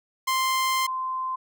sawtooth / sine tone pair in turn, 1046.5 / 1037.5 Hz, C6 / C6, 0 / -15 cents, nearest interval unison, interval 15 cents, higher first, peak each -18 / -26 dBFS, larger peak first, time 0.27-0.87 / 0.87-1.36 s, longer first, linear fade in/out 10 ms, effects none

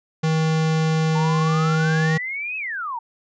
square tone, 158.9 Hz, D#3, 37 cents sharp, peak -18 dBFS, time 0.23-2.18 s, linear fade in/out 10 ms
sine exponential two-way sweep, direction up then down, 890 to 2602 to 890 Hz, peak -25 dBFS, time 1.15-2.99 s, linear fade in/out 5 ms, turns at 2.57 s
effects resampled to 16000 Hz

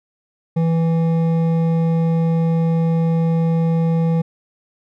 triangle tone with hard clipping, 164.81 Hz, E3, in tune, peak -16 dBFS, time 0.56-4.22 s, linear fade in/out 10 ms, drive 13 dB, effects none

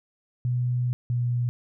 sine tone pair in turn, 123.47 / 121.49 Hz, B2 / B2, 0 / -28 cents, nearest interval unison, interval 28 cents, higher first, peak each -22 dBFS, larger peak neither, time 0.45-0.93 / 1.1-1.49 s, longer first, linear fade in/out 0 ms, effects none

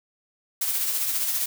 blue noise with tremolo, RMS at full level -24 dBFS, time 0.61-1.46 s, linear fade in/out 5 ms, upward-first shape sine, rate 15 Hz, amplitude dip 40%, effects none

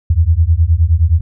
sine beating tone pair, 77.78 / 87.38 Hz, D#2 / F2, 0 / +1 cents, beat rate 9.6 Hz, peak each -11 dBFS, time 0.1-1.21 s, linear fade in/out 5 ms, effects none

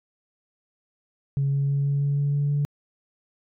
sine tone with pitch steps, 138.8 / 139.6 / 140.41 / 141.23 / 142.04 / 142.87 / 143.69 / 144.53 Hz, C#3 / C#3 / C#3 / C#3 / C#3 / D3 / D3 / D3, +3 / +13 / +23 / +33 / +43 / -47 / -37 / -27 cents, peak -19 dBFS, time 1.37-2.65 s, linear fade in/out 0 ms, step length 160 ms, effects tanh soft clip ceiling -17 dBFS

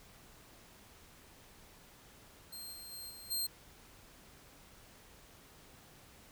15% pulse tone with level steps, 4186 Hz, C8, in tune, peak -38 / -41 / -38 / -43 / -27 dBFS, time 2.52-3.47 s, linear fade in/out 10 ms, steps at 2.72 / 2.91 / 3.09 / 3.3 s, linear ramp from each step 20 ms, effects pink hiss -59 dBFS RMS until 6.31 s

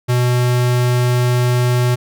square tone, 123.4 Hz, B2, 1 cent flat, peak -13 dBFS, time 0.08-1.96 s, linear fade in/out 20 ms, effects none

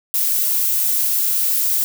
violet noise, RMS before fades -18 dBFS, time 0.14-1.84 s, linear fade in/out 0 ms, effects none

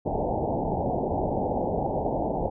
white low-pass noise, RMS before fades -27 dBFS, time 0.05-2.5 s, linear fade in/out 20 ms, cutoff 870 Hz, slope 96 dB/octave, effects none

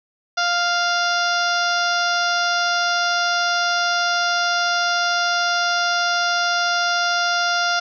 harmonic tone, 698.5 Hz, F5, in tune, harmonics 1 / 2 / 3 / 4 / 5 / 6 / 7 / 8 / 9, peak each -23 / -20 / -34 / -31 / -29 / -32 / -28 / -29 / -39 dBFS, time 0.37-7.8 s, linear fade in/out 10 ms, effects none

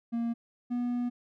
triangle tone pair in turn, 233.2 / 243.4 Hz, A#3 / B3, +1 / -25 cents, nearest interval minor second, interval 74 cents, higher second, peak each -26 dBFS, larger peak neither, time 0.12-0.34 / 0.7-1.1 s, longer second, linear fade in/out 20 ms, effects none

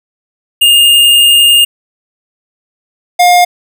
square tone pair in turn, 2827 / 710.8 Hz, F7 / F5, +20 / +30 cents, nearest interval 2 octaves, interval 2390 cents, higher first, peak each -4 dBFS, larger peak neither, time 0.61-1.65 / 3.19-3.45 s, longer first, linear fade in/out 10 ms, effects none

